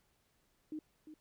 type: tone with echo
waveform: sine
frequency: 308.4 Hz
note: D#4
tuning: 15 cents flat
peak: -39 dBFS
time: 0.72-0.79 s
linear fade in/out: 2 ms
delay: 350 ms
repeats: 1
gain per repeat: -10 dB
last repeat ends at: 1.14 s
effects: pink hiss -75 dBFS RMS until 1.2 s